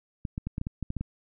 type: clicks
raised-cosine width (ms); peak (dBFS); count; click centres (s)
5; -19; 10; 0.252 / 0.379 / 0.47 / 0.581 / 0.614 / 0.669 / 0.827 / 0.904 / 0.967 / 1.01
effects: none